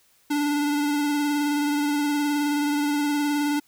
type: tone with vibrato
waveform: square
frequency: 291.9 Hz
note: D4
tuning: 10 cents flat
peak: -22 dBFS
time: 0.3-3.6 s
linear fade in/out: 10 ms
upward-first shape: triangle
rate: 19 Hz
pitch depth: 30 cents each way
effects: white hiss -61 dBFS RMS until 3.67 s